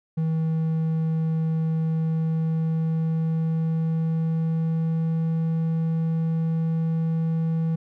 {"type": "tone with pitch glide", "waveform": "triangle", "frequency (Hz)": [160.6, 162.65], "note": ["E3", "E3"], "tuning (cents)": [-45, -23], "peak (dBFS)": -19, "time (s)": [0.17, 7.76], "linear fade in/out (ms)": 10, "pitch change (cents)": 22, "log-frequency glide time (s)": [1.71, 5.27], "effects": []}